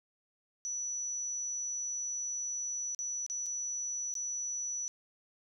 sine tone with dropouts, 5920 Hz, F#8, in tune, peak -34 dBFS, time 0.65-4.88 s, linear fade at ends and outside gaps 0 ms, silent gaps 2.948-2.99 / 3.264-3.299 / 3.461-3.465 / 4.14-4.153 s, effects none

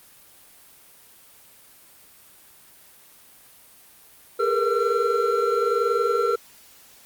triangle tone cluster, 407.6 / 458 / 479 / 1354 Hz, G#4 / A#4 / A#4 / E6, -32 / -31 / +47 / +46 cents, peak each -23 dBFS, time 4.39-6.36 s, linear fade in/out 10 ms, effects white hiss -51 dBFS RMS until 7.05 s + Opus 32 kbps

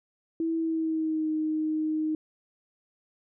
sine tone with pitch glide, 327.1 to 311.2 Hz, E4 to D#4, -13 to 0 cents, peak -25 dBFS, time 0.4-2.15 s, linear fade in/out 2 ms, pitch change -87 cents, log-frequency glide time 0.56-1.3 s, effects none

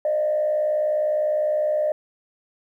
sine tone with frequency modulation, 609 Hz, D#5, 37 cents flat, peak -18 dBFS, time 0.05-1.92 s, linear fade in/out 2 ms, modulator 59.7 Hz, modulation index 0.49, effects tanh soft clip ceiling -14 dBFS + 10-bit

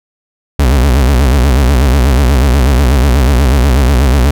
40% pulse tone with vibrato, 66.1 Hz, C2, 18 cents sharp, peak -5 dBFS, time 0.59-4.31 s, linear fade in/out 5 ms, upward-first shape sine, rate 8.2 Hz, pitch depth 170 cents each way, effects none

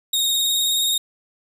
sawtooth tone with vibrato, 3729 Hz, A#7, in tune, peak -15 dBFS, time 0.13-0.98 s, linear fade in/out 5 ms, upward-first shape sine, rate 19 Hz, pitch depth 34 cents each way, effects none

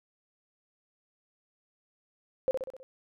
sine tone with echo, 523.3 Hz, C5, in tune, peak -22 dBFS, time 2.48-2.51 s, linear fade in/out 0 ms, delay 64 ms, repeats 5, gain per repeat -5 dB, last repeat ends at 2.83 s, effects none

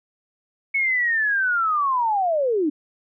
sine linear sweep, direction down, 2217 to 280 Hz, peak -18 dBFS, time 0.74-2.7 s, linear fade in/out 10 ms, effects none

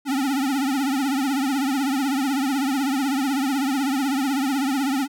square tone with vibrato, 271.8 Hz, C#4, 34 cents flat, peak -21 dBFS, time 0.05-5.08 s, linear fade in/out 50 ms, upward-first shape triangle, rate 16 Hz, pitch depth 140 cents each way, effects none

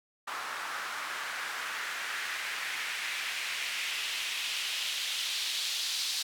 white noise with band-pass filter sweep, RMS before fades -35 dBFS, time 0.27-6.23 s, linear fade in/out 10 ms, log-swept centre 1200 to 4100 Hz, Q 1.9, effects none

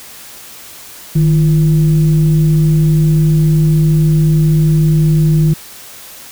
sine tone with frequency modulation, 155.56 Hz, D#3, in tune, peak -7 dBFS, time 1.15-5.54 s, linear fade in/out 10 ms, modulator 184 Hz, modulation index 0.35, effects white hiss -34 dBFS RMS until 6.31 s

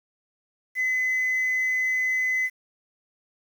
sine tone, 2026 Hz, B6, 44 cents sharp, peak -20 dBFS, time 0.75-2.5 s, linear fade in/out 50 ms, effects tanh soft clip ceiling -19 dBFS + 8-bit

